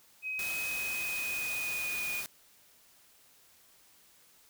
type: tone with pitch glide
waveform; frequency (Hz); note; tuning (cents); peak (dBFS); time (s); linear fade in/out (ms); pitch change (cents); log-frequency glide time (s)
sine; 2530 to 2459; D#7 to D#7; +28 to -21; -33; 0.22-2.24; 50; -49; 0.59-2.12
type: noise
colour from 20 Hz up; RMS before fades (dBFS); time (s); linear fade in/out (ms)
white; -40; 0.39-2.26; 0
effects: white hiss -62 dBFS RMS until 4.49 s